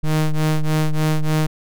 square ring-modulated tone, 77.78 Hz, D#2, in tune, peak -13 dBFS, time 0.03-1.47 s, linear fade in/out 10 ms, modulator 76.1 Hz, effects none

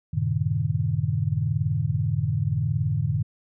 sine chord, F# diminished seventh, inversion none, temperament equal with one note detuned, 92.5 / 110 / 130.81 / 151.75 Hz, F#2 / A2 / C3 / Eb3, 0 / 0 / 0 / -43 cents, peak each -29 / -26 / -28 / -26 dBFS, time 0.13-3.23 s, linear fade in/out 10 ms, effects none

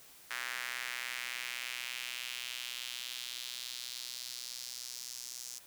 square tone with high-pass filter sweep, 61.74 Hz, B1, in tune, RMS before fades -42 dBFS, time 0.3-5.59 s, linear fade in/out 10 ms, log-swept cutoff 1700 to 6100 Hz, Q 2.1, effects white hiss -57 dBFS RMS until 5.66 s

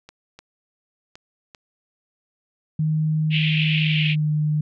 clicks, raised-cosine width 0.2 ms, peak -24 dBFS, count 4, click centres 0.09 / 0.39 / 1.155 / 1.548 s
sine tone with pitch glide, 155.56 to 151.66 Hz, D#3 to D#3, 0 to -44 cents, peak -18 dBFS, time 2.79-4.61 s, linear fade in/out 5 ms, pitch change -44 cents, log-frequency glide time 3.84-4.29 s
white band-pass noise, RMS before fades -25 dBFS, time 3.3-4.16 s, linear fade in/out 50 ms, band 2300 to 3100 Hz, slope 48 dB/octave
effects none

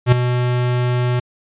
square tone with ADSR envelope, 123.47 Hz, B2, in tune, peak -6 dBFS, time 0.06-1.2 s, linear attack 62 ms, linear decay 5 ms, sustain -10 dB, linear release 10 ms, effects resampled to 8000 Hz

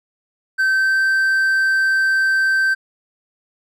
triangle tone with pitch glide, 1546 to 1555.9 Hz, G6 to G6, -24 to -13 cents, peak -12 dBFS, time 0.58-2.75 s, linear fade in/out 20 ms, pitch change +11 cents, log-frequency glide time 0.7-1.01 s, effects none

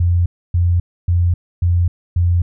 sine tone bursts, 87.31 Hz, F2, in tune, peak -11 dBFS, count 5, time 0-2.42 s, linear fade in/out 5 ms, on 260 ms, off 280 ms, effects none

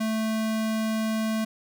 square tone, 220 Hz, A3, in tune, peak -25 dBFS, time 0-1.45 s, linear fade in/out 10 ms, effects none

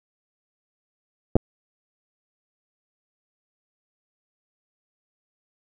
clicks, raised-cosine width 2 ms, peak -4 dBFS, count 2, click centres 1.356 / 1.365 s, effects none

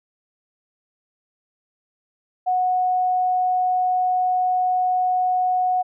sine tone, 734 Hz, F#5, 14 cents flat, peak -17 dBFS, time 2.46-5.83 s, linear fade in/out 20 ms, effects none

